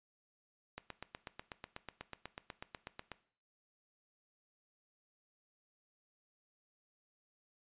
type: click train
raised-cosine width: 0.3 ms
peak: -27 dBFS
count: 20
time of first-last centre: 0.78-3.117 s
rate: 8.13 Hz
effects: noise-tail reverb RT60 0.5 s tail -17 dB re dry + resampled to 8000 Hz